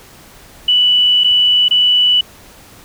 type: tone with dropouts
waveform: sine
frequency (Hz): 2964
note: F#7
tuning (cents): +2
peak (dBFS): -8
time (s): 0.68-2.21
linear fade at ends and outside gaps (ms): 5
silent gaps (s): 1.237-1.243 / 1.684-1.709
effects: pink hiss -41 dBFS RMS until 2.84 s